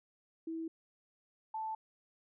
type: tone pair in turn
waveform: sine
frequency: 325.8 / 878.6 Hz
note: E4 / A5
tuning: -20 / -3 cents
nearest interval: octave + perfect fourth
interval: 1717 cents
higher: second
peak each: -37 / -36 dBFS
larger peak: second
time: 0.47-0.68 / 1.54-1.75 s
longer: neither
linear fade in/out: 5 ms
effects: none